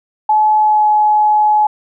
sine tone with pitch glide, 856 to 847.6 Hz, A5 to G#5, -48 to +35 cents, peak -8 dBFS, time 0.29-1.67 s, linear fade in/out 5 ms, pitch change -17 cents, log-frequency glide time 0.58-0.87 s, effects none

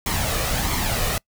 pink noise with flanger, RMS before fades -23 dBFS, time 0.06-1.18 s, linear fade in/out 2 ms, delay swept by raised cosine 0.93 to 1.68 ms, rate 1.5 Hz, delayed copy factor +0.5, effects noise-tail reverb RT60 0.1 s tail -25 dB re dry

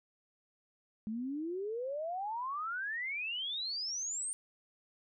sine exponential sweep, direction up, 210 to 8960 Hz, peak -35 dBFS, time 1.07-4.33 s, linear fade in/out 0 ms, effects none

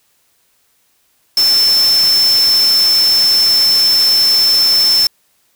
sine tone in noise, 5310 Hz, E8, 12 cents sharp, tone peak -8 dBFS, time 1.37-5.07 s, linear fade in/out 2 ms, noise white, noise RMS -22 dBFS, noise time 1.37-5.07 s, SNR +11 dB, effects white hiss -58 dBFS RMS until 5.55 s

